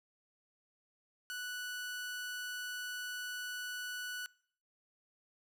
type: tone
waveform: sawtooth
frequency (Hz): 1480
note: F#6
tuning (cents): 0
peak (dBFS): -36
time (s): 1.3-4.26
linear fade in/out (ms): 0
effects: noise-tail reverb RT60 0.6 s tail -24 dB re dry